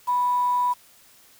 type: tone with quantisation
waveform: sine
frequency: 985 Hz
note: B5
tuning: 5 cents flat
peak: -19 dBFS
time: 0.07-0.74 s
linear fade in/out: 20 ms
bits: 7
effects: white hiss -54 dBFS RMS until 1.39 s